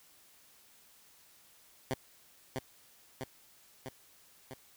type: tone with echo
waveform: 10% pulse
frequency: 130.81 Hz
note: C3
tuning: in tune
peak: -23 dBFS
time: 1.91-1.94 s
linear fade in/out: 0 ms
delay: 650 ms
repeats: 4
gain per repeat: -3 dB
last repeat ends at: 4.54 s
effects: white hiss -62 dBFS RMS until 4.76 s